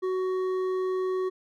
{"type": "tone with hard clipping", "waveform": "sine", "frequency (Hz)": 372.6, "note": "F#4", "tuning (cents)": 12, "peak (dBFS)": -27, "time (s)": [0.02, 1.3], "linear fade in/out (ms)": 20, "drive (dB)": 7, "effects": []}